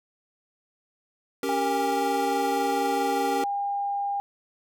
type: chord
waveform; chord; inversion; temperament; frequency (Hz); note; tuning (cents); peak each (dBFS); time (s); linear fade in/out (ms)
square; G diminished; second; equal; 277.2 / 392 / 466.2; Db4 / G4 / Bb4; 0 / 0 / 0; -31; 1.43-3.44; 2
type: tone with pitch glide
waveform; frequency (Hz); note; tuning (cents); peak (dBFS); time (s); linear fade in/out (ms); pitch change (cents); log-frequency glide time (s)
sine; 809 to 804.3; G#5 to G5; -46 to +44; -25; 1.49-4.2; 0; -10; 1.83-3.9
effects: none